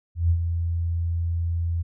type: tone with ADSR envelope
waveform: sine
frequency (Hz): 84.5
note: E2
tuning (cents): +43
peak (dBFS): -15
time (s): 0.15-1.83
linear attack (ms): 150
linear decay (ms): 72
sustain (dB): -7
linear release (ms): 18
effects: none